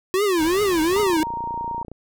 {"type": "tone with vibrato", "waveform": "square", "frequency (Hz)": 361.5, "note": "F#4", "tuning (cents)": -40, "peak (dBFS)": -18, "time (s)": [0.14, 1.23], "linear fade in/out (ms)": 0, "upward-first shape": "triangle", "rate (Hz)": 2.6, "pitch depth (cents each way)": 290}
{"type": "noise", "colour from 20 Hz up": "pink", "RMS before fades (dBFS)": -35, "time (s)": [0.36, 1.05], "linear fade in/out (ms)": 50}
{"type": "click train", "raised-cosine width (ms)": 2, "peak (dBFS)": -23, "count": 30, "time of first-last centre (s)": [0.93, 1.916], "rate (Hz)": 29.4}
{"type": "tone", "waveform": "sine", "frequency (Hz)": 932, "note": "A#5", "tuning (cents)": -1, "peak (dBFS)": -25, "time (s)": [0.96, 1.83], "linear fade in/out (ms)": 2}
{"effects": []}